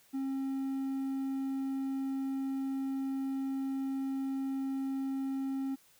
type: tone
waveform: triangle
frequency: 269.2 Hz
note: C4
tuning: 49 cents sharp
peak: -30 dBFS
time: 0.13-5.76 s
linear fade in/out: 20 ms
effects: white hiss -64 dBFS RMS until 5.99 s